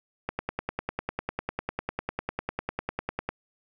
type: click train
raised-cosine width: 0.5 ms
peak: -14 dBFS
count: 31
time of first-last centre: 0.29-3.29 s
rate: 10 Hz
effects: none